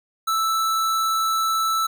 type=tone; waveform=square; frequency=1318.5 Hz; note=E6; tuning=in tune; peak=-20 dBFS; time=0.27-1.87 s; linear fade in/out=10 ms; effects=none